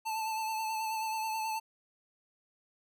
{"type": "tone with vibrato", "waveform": "square", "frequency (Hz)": 880, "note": "A5", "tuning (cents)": 0, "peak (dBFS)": -33, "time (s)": [0.05, 1.6], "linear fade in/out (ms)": 20, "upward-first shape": "sine", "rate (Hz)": 9.3, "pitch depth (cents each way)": 27, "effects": []}